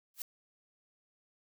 blue noise with exponential growth, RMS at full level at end -34 dBFS, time 0.14-0.22 s, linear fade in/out 1 ms, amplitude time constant 16 ms, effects none

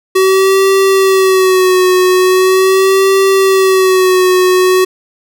square tone with vibrato, 377.3 Hz, F#4, 34 cents sharp, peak -7 dBFS, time 0.15-4.85 s, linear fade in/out 10 ms, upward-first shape sine, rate 0.41 Hz, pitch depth 46 cents each way, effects none

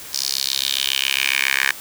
10% pulse tone with high-pass filter sweep, 67.3 Hz, C2, 49 cents sharp, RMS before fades -21 dBFS, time 0.13-1.72 s, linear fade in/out 5 ms, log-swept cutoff 5200 to 1800 Hz, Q 3.5, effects white hiss -36 dBFS RMS until 1.8 s

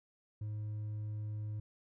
sine tone with hard clipping, 106.1 Hz, G#2, 38 cents sharp, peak -38 dBFS, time 0.41-1.6 s, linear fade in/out 5 ms, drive 2 dB, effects none

